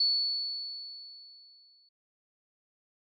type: tone with exponential decay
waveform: sine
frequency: 4435 Hz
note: C#8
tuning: in tune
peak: -22 dBFS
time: 0-1.89 s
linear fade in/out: 5 ms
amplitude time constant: 410 ms
effects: none